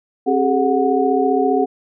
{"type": "tone cluster", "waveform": "sine", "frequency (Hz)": [267.7, 394.5, 429.5, 734], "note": ["C4", "G4", "A4", "F#5"], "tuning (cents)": [40, 11, -42, -14], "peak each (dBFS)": -19, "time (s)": [0.26, 1.66], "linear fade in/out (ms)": 20, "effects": []}